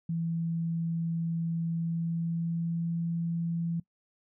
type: tone with pitch glide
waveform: sine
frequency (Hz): 166.1 to 168.03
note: E3 to E3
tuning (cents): +13 to +33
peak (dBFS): -28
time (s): 0.09-3.8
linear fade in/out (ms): 5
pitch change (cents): +20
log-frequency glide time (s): 1.67-2.96
effects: noise-tail reverb RT60 0.1 s tail -21 dB re dry